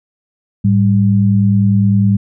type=tone pair together; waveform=sine; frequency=107.17 / 197 Hz; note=A2 / G3; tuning=-45 / +9 cents; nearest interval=major seventh; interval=1054 cents; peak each=-11 dBFS; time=0.64-2.17 s; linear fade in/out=10 ms; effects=none